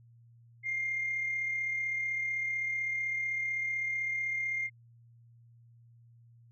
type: tone with amplitude modulation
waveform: sine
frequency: 2113 Hz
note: C7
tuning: 16 cents sharp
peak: -28 dBFS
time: 0.63-4.7 s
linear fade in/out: 50 ms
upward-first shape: sine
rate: 35.8 Hz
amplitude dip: 35%
effects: tanh soft clip ceiling -25 dBFS + added 117 Hz sine -56 dBFS peak until 6.51 s